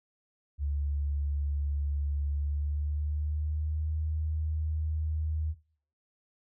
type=tone with pitch glide; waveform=sine; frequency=71.8 to 77.85 Hz; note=D2 to D#2; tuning=-39 to +2 cents; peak=-28 dBFS; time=0.58-5.55 s; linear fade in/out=50 ms; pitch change=+141 cents; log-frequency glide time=2.29-3.96 s; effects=noise-tail reverb RT60 0.5 s tail -19 dB re dry